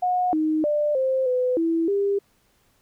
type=tone with pitch steps; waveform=sine; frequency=726 / 311.5 / 594 / 525 / 503 / 329.7 / 400.2 Hz; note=F#5 / D#4 / D5 / C5 / B4 / E4 / G4; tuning=-33 / +2 / +20 / +6 / +32 / 0 / +36 cents; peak=-19 dBFS; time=0.02-2.19 s; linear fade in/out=10 ms; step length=310 ms; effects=pink hiss -64 dBFS RMS until 2.81 s